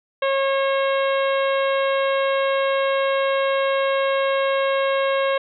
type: harmonic tone with a mistuned harmonic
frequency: 544 Hz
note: C#5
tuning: 33 cents flat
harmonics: 1 / 2 / 3 / 4 / 5 / 6 / 7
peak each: -19 / -25 / -29 / -31 / -33 / -35 / -36 dBFS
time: 0.22-5.38 s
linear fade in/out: 5 ms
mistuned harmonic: 6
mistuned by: -18 cents
effects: none